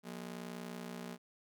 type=ring-modulated tone; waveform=sawtooth; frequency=206.9 Hz; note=G#3; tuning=6 cents flat; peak=-36 dBFS; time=0.03-1.18 s; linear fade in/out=50 ms; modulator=30.3 Hz; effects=none

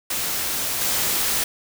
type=noise with level steps; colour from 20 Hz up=white; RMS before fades=-25 / -22 dBFS; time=0.1-1.44 s; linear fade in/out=5 ms; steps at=0.81 s; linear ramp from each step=2 ms; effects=none

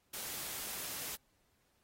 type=noise; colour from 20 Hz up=white; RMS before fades=-42 dBFS; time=0.13-1.16 s; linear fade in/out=10 ms; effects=pink hiss -75 dBFS RMS until 1.83 s + AAC 48 kbps

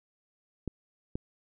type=clicks; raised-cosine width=3 ms; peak=-20 dBFS; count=2; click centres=0.677 / 1.155 s; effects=none

